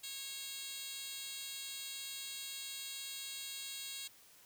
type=tone with high-pass filter; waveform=10% pulse; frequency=547 Hz; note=C#5; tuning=23 cents flat; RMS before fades=-45 dBFS; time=0.03-4.08 s; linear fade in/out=10 ms; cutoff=4500 Hz; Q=2; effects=white hiss -62 dBFS RMS until 4.45 s